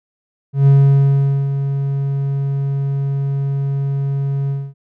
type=tone with ADSR envelope; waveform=triangle; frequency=138.59 Hz; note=C#3; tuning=in tune; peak=-4 dBFS; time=0.53-4.74 s; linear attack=140 ms; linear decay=810 ms; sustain=-10 dB; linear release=240 ms; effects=none